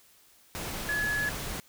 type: tone in noise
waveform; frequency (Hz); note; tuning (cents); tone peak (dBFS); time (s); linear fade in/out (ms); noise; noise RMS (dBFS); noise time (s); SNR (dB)
sine; 1697; G#6; +37; -27; 0.89-1.29; 0; pink; -36; 0.55-1.6; +6
effects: white hiss -60 dBFS RMS until 1.68 s